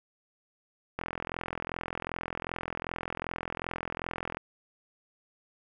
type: click train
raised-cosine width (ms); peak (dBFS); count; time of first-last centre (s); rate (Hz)
0.5; -18; 145; 0.99-4.37; 42.6
effects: none